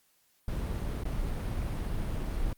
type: noise with dropouts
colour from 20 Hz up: brown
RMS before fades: -32 dBFS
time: 0.48-2.53 s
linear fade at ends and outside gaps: 2 ms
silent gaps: 1.036-1.053 s
effects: white hiss -69 dBFS RMS until 2.57 s + Opus 48 kbps